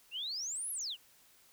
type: exponential two-way sweep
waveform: sine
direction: up then down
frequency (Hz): 2645 to 11470 to 2645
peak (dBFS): -36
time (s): 0.11-0.97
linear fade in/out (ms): 50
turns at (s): 0.71
effects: white hiss -64 dBFS RMS until 1.52 s